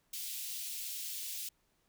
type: high-pass noise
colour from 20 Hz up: white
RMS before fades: -41 dBFS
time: 0.13-1.49 s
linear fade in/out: 5 ms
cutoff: 2700 Hz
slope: 24 dB/octave
effects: pink hiss -75 dBFS RMS until 1.88 s